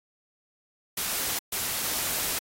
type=noise bursts at uneven times; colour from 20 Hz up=white; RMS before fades=-29 dBFS; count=2; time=0.97-1.39 / 1.52-2.39 s; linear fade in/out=5 ms; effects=AAC 48 kbps